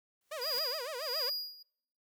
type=noise with exponential growth; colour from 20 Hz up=white; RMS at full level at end=-43 dBFS; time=0.21-0.59 s; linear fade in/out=2 ms; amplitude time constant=82 ms
type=tone with vibrato; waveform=sawtooth; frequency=554.4 Hz; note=C#5; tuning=in tune; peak=-34 dBFS; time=0.31-1.3 s; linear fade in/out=10 ms; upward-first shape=sine; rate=7.2 Hz; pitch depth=260 cents each way
type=tone with tremolo; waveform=square; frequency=4872 Hz; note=D#8; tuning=37 cents flat; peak=-32 dBFS; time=0.41-1.63 s; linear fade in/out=10 ms; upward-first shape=sine; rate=1.5 Hz; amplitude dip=90%
effects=noise-tail reverb RT60 0.7 s tail -26 dB re dry